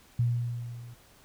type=tone with level ramp; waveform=sine; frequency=119.6 Hz; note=A#2; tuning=45 cents sharp; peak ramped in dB=-21 to -43 dBFS; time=0.19-0.94 s; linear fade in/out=5 ms; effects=pink hiss -58 dBFS RMS until 1.24 s